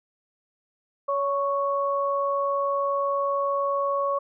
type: tone pair together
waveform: sine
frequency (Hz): 561.4 / 1108.7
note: C#5 / C#6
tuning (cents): +22 / 0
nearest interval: octave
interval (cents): 1178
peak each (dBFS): -25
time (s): 1.08-4.19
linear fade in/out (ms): 10
effects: none